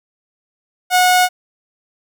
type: tone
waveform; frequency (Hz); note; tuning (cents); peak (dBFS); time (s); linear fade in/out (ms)
sawtooth; 729; F#5; -26; -6; 0.9-1.29; 50
effects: none